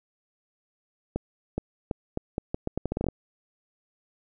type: accelerating click train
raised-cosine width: 2 ms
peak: -14 dBFS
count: 15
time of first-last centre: 1.16-3.086 s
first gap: 420 ms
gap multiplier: 0.79
effects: none